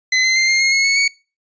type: tone with pitch steps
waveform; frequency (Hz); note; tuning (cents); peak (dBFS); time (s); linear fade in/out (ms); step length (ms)
sawtooth; 2035 / 2062 / 2090 / 2118 / 2146 / 2175 / 2204 / 2233; C7 / C7 / C7 / C7 / C7 / C#7 / C#7 / C#7; -49 / -26 / -2 / +21 / +43 / -33 / -11 / +12; -9; 0.12-1.08; 5; 120
effects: noise-tail reverb RT60 0.3 s tail -21 dB re dry + resampled to 16000 Hz